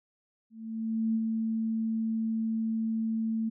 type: tone with ADSR envelope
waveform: sine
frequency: 223.3 Hz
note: A3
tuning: 26 cents sharp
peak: -24 dBFS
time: 0.5-3.5 s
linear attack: 650 ms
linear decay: 47 ms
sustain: -3 dB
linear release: 17 ms
effects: none

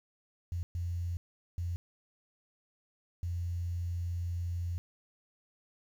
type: tone bursts at uneven times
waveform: sine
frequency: 86.9 Hz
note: F2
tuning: 8 cents flat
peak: -32 dBFS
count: 4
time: 0.52-0.63 / 0.75-1.17 / 1.58-1.76 / 3.23-4.78 s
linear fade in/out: 0 ms
effects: 10-bit

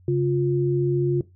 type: tone pair together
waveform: sine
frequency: 137.69 / 352.4 Hz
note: C#3 / F4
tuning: -11 / +16 cents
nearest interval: octave + major third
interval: 1627 cents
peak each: -21 dBFS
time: 0.08-1.21 s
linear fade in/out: 2 ms
effects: noise-tail reverb RT60 0.2 s tail -18 dB re dry + added 91 Hz sine -50 dBFS peak until 1.35 s

